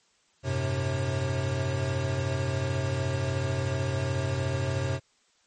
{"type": "tone cluster", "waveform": "square", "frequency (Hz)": [93.1, 106.7, 129.5, 542], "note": ["F#2", "G#2", "C3", "C#5"], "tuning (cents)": [11, 47, -17, -39], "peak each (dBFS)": [-32, -36, -30, -36], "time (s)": [0.43, 5], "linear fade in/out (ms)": 50, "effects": ["white hiss -66 dBFS RMS until 5.46 s", "MP3 32 kbps"]}